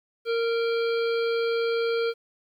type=harmonic tone with a mistuned harmonic; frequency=462 Hz; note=A#4; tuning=16 cents flat; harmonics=1 / 3 / 5 / 7 / 9 / 10; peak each=-23 / -33 / -37 / -40 / -42 / -43 dBFS; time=0.25-2.14 s; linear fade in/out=50 ms; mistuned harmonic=5; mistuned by=+26 cents; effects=10-bit